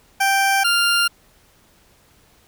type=tone pair in turn; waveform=20% pulse; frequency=784 / 1396.9 Hz; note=G5 / F6; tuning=0 / 0 cents; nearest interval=minor seventh; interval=1000 cents; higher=second; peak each=-10 dBFS; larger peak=neither; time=0.2-0.64 / 0.64-1.08 s; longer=neither; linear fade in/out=10 ms; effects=pink hiss -55 dBFS RMS until 2.47 s